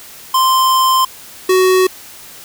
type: tone pair in turn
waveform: square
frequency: 1043 / 372.4 Hz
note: C6 / F#4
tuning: -6 / +11 cents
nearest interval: octave + tritone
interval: 1783 cents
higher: first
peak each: -10 / -9 dBFS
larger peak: second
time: 0.34-1.05 / 1.49-1.87 s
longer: first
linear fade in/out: 5 ms
effects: white hiss -36 dBFS RMS until 2.44 s